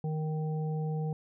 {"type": "harmonic tone", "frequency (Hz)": 155.56, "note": "D#3", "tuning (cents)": 0, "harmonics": [1, 3, 5], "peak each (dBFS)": [-30, -40, -44], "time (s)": [0.04, 1.13], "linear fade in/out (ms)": 2, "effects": []}